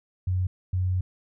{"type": "tone bursts at uneven times", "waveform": "sine", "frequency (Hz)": 91.9, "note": "F#2", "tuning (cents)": -11, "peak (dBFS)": -22, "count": 2, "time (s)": [[0.27, 0.47], [0.73, 1.01]], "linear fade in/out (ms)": 5, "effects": []}